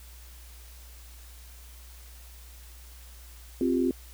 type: chord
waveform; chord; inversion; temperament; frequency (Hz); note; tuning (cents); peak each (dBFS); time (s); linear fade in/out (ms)
sine; C suspended fourth; none; equal; 261.6 / 349.2 / 392; C4 / F4 / G4; 0 / 0 / 0; -25 / -27 / -31; 3.61-3.91; 2
effects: added 60 Hz sine -46 dBFS peak until 4.13 s + white hiss -53 dBFS RMS until 4.13 s